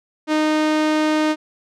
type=tone with low-pass filter; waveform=sawtooth; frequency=308.2 Hz; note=D#4; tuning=16 cents flat; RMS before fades=-18 dBFS; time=0.27-1.36 s; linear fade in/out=50 ms; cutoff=5800 Hz; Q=0.54; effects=none